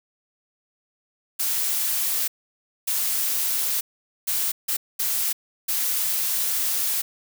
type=noise bursts at uneven times; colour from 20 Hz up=blue; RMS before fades=-24 dBFS; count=6; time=1.39-2.28 / 2.87-3.81 / 4.27-4.52 / 4.68-4.77 / 4.99-5.33 / 5.68-7.02 s; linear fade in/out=10 ms; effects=none